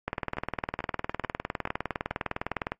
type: two click trains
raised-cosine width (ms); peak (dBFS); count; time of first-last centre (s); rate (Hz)
0.5; -20 / -14; 5 / 53; 0.37-2.109 / 0.08-2.72; 2.3 / 19.7
effects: noise-tail reverb RT60 0.1 s tail -21 dB re dry + AAC 48 kbps